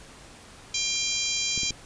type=harmonic tone; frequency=797 Hz; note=G5; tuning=28 cents sharp; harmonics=3 / 4 / 5 / 6 / 7 / 8 / 9; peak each=-33 / -33 / -33 / -33 / -33 / -33 / -33 dBFS; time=0.74-1.71 s; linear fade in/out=5 ms
type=clicks; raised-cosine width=3 ms; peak=-24 dBFS; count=3; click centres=1.577 / 1.633 / 1.707 s
effects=pink hiss -48 dBFS RMS until 1.85 s + resampled to 22050 Hz